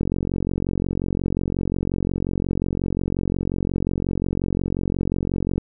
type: click train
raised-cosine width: 3 ms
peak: -10 dBFS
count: 255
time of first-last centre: 0.01-5.58 s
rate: 45.6 Hz
effects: none